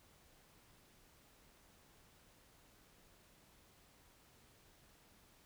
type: silence
effects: pink hiss -67 dBFS RMS until 5.45 s